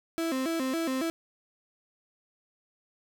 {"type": "tone with vibrato", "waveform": "35% pulse", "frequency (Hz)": 293.7, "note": "D4", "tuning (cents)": 0, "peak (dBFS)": -26, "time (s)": [0.18, 1.1], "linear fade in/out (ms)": 0, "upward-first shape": "square", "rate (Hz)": 3.6, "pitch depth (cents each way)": 200, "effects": []}